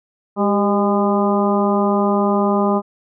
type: harmonic tone with a mistuned harmonic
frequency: 203.7 Hz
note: G#3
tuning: 33 cents flat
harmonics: 1 / 2 / 3 / 4 / 5 / 6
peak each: -17 / -20 / -22 / -23 / -24 / -25 dBFS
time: 0.36-2.82 s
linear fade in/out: 50 ms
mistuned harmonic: 2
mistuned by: -50 cents
effects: none